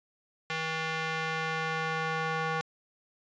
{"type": "tone with band-pass filter sweep", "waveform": "square", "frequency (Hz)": 160.2, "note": "E3", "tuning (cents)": -49, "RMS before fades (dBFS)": -32, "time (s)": [0.5, 2.61], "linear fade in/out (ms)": 0, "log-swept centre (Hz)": [2200, 1300], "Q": 1.1, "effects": ["resampled to 16000 Hz"]}